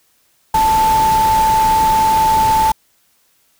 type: tone in noise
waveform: sine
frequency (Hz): 880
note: A5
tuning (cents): 0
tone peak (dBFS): -10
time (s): 0.54-2.72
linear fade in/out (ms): 5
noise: pink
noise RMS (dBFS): -23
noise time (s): 0.54-2.72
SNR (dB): +10
effects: white hiss -58 dBFS RMS until 3.59 s